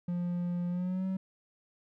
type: tone with pitch glide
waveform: triangle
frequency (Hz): 175.6 to 189.29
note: F3 to F#3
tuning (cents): +10 to +40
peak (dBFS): -28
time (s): 0.08-1.17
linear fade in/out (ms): 5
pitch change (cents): +130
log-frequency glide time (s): 0.69-1.06
effects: none